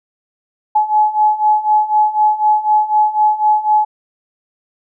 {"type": "beating tone pair", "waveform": "sine", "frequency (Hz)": [849, 853], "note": ["G#5", "G#5"], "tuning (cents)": [38, 46], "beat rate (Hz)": 4, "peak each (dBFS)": [-15, -12], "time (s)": [0.75, 3.85], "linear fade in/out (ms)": 10, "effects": []}